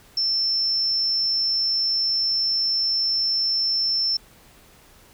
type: tone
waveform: triangle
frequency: 5350 Hz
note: E8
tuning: 25 cents sharp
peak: -16 dBFS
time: 0.17-4.17 s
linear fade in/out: 5 ms
effects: tanh soft clip ceiling -18 dBFS + pink hiss -52 dBFS RMS until 5.13 s